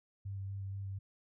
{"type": "tone with vibrato", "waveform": "sine", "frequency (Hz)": 97.9, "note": "G2", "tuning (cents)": -2, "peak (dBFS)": -38, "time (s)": [0.25, 0.99], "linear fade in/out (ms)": 10, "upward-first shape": "square", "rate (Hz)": 4.2, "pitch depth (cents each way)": 12, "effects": []}